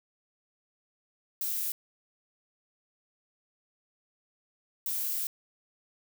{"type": "noise bursts at uneven times", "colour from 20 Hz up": "violet", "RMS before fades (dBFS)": -32, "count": 2, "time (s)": [[1.41, 1.72], [4.86, 5.27]], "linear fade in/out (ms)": 2, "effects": []}